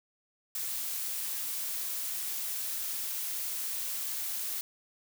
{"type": "noise", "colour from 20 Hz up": "blue", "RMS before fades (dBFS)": -35, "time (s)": [0.55, 4.61], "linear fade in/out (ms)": 2, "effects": []}